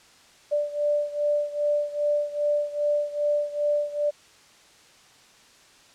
sine beating tone pair, 587.3 / 589.8 Hz, D5 / D5, 0 / +7 cents, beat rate 2.5 Hz, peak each -24 / -27 dBFS, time 0.51-4.11 s, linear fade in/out 20 ms, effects white hiss -54 dBFS RMS until 5.94 s + low-pass 7000 Hz 12 dB/octave

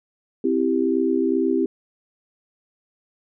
sine chord, C major, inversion none, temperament equal, 261.6 / 329.6 / 392 Hz, C4 / E4 / G4, 0 / 0 / 0 cents, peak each -22 dBFS, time 0.44-1.66 s, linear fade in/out 5 ms, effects none

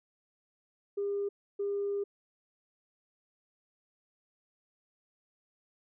sine tone bursts at uneven times, 402.8 Hz, G4, 47 cents sharp, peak -29 dBFS, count 2, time 0.97-1.29 / 1.59-2.04 s, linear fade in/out 10 ms, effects tanh soft clip ceiling -25 dBFS

